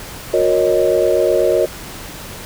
sine chord, D# minor seventh, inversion first, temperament equal with one note detuned, 363 / 466.2 / 554.4 / 622.3 Hz, F#4 / A#4 / C#5 / D#5, -33 / 0 / 0 / 0 cents, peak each -17 dBFS, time 0.33-1.66 s, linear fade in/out 10 ms, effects pink hiss -32 dBFS RMS until 2.45 s

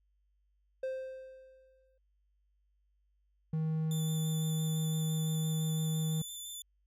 triangle tone with exponential decay, 523.3 Hz, C5, in tune, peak -30 dBFS, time 0.83-1.98 s, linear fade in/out 5 ms, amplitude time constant 250 ms
triangle tone, 158.2 Hz, D#3, 29 cents sharp, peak -28 dBFS, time 3.53-6.22 s, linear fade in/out 5 ms
15% pulse tone with vibrato, 3520 Hz, A7, in tune, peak -35 dBFS, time 3.91-6.62 s, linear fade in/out 2 ms, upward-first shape square, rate 5.9 Hz, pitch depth 12 cents each way
effects added 50 Hz sine -70 dBFS peak until 6.86 s

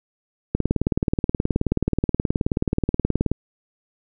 click train, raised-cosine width 3 ms, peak -6 dBFS, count 53, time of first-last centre 0.55-3.316 s, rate 18.8 Hz, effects none

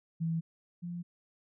sine tone pair in turn, 164.1 / 173.86 Hz, E3 / F3, -8 / -7 cents, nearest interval minor second, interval 101 cents, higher second, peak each -29 / -36 dBFS, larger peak first, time 0.2-0.41 / 0.82-1.03 s, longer neither, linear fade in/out 20 ms, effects none

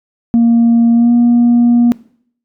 sine tone with pitch glide, 233.1 to 238.7 Hz, A#3 to A#3, 0 to +41 cents, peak -4 dBFS, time 0.34-1.92 s, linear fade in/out 0 ms, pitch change +41 cents, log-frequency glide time 0.93-1.12 s, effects noise-tail reverb RT60 0.6 s tail -22 dB re dry + tanh soft clip ceiling -4 dBFS

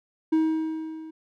triangle tone with level ramp, 317.6 Hz, D#4, 36 cents sharp, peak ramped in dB -15 to -36 dBFS, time 0.32-1.11 s, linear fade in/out 10 ms, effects none

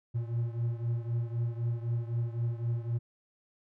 triangle beating tone pair, 116.54 / 120.44 Hz, A#2 / B2, 0 / -43 cents, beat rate 3.9 Hz, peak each -29 / -33 dBFS, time 0.14-2.99 s, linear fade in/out 20 ms, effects none

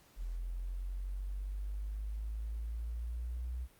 sine exponential sweep, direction up, 41.92 to 62.5 Hz, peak -36 dBFS, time 0.16-3.68 s, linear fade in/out 50 ms, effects pink hiss -64 dBFS RMS until 3.79 s + Opus 48 kbps

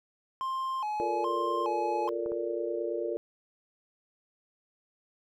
triangle tone with vibrato, 944 Hz, A#5, 22 cents sharp, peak -28 dBFS, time 0.41-2.09 s, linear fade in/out 0 ms, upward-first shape square, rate 1.2 Hz, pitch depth 190 cents each way
sine chord, Bb major seventh, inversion second, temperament just, 349.6 / 437 / 466.2 / 582.7 Hz, F4 / A4 / Bb4 / D5, +2 / -12 / 0 / -14 cents, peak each -34 / -38 / -34 / -36 dBFS, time 1-3.17 s, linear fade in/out 0 ms
clicks, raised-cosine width 1 ms, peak -30 dBFS, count 2, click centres 2.261 / 2.319 s
effects none

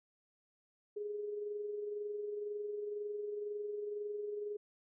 sine tone with amplitude modulation, 415.3 Hz, G#4, in tune, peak -36 dBFS, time 0.96-4.57 s, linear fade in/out 10 ms, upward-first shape sine, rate 22 Hz, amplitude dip 40%, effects none

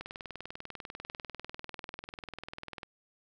click train, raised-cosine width 0.3 ms, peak -25 dBFS, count 58, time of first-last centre 0.01-2.832 s, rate 20.2 Hz, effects none

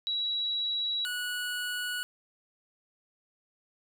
sine / 25% pulse tone pair in turn, 3895 / 1467.4 Hz, B7 / F#6, -25 / -15 cents, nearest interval octave + perfect fourth, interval 1690 cents, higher first, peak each -28 dBFS, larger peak neither, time 0.07-1.05 / 1.05-2.03 s, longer neither, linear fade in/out 0 ms, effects none

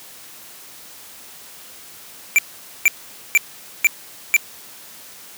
square tone bursts, 2349 Hz, D7, in tune, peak -10 dBFS, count 5, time 2.36-4.365 s, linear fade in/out 0 ms, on 25 ms, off 470 ms, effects white hiss -41 dBFS RMS until 5.37 s + high-pass 100 Hz 12 dB/octave

